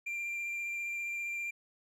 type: tone with vibrato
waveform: triangle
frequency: 2376 Hz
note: D7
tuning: 20 cents sharp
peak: -33 dBFS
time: 0.06-1.51 s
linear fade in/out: 10 ms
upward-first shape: sine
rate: 15 Hz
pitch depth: 12 cents each way
effects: none